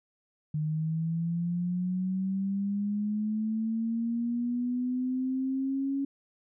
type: linear sweep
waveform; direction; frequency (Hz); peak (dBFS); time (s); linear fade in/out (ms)
sine; up; 151.5 to 277.2; -27; 0.54-6.05; 5
effects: none